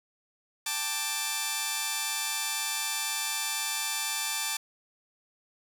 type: chord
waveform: 5% pulse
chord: G suspended second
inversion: none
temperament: just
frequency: 784 / 882 / 1176 Hz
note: G5 / A5 / D6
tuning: 0 / +4 / +2 cents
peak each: -27 / -21 / -23 dBFS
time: 0.66-4.57 s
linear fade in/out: 5 ms
effects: none